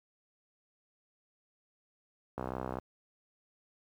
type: click train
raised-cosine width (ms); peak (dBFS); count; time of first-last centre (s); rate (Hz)
1; -22; 27; 2.38-2.786; 64
effects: high-pass 60 Hz 12 dB/octave + 10-bit